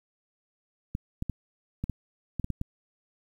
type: clicks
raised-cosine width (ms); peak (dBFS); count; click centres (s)
5; -18; 9; 0.951 / 1.224 / 1.297 / 1.84 / 1.897 / 2.397 / 2.444 / 2.503 / 2.614
effects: 9-bit